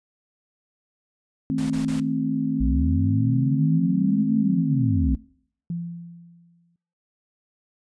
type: chord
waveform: sine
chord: A diminished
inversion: second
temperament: just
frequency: 158.4 / 220 / 264 Hz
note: Eb3 / A3 / C4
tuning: +31 / 0 / +16 cents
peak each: -28 / -28 / -23 dBFS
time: 1.5-5.15 s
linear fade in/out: 0 ms
type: noise bursts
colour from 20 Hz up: pink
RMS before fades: -38 dBFS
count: 3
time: 1.58-2 s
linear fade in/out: 2 ms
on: 120 ms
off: 30 ms
type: linear two-way sweep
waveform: sine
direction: up then down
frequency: 53.8 to 221.9 to 53.8 Hz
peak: -20 dBFS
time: 2.6-5.16 s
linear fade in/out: 10 ms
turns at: 4.35 s
type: tone with exponential decay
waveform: sine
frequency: 170.7 Hz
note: F3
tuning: 39 cents flat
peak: -24 dBFS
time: 5.7-6.76 s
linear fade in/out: 2 ms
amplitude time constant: 230 ms
effects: noise-tail reverb RT60 0.6 s tail -22 dB re dry + resampled to 22050 Hz